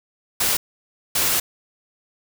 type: noise bursts at uneven times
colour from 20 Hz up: white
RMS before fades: -20 dBFS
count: 2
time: 0.4-0.57 / 1.15-1.4 s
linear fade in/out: 5 ms
effects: none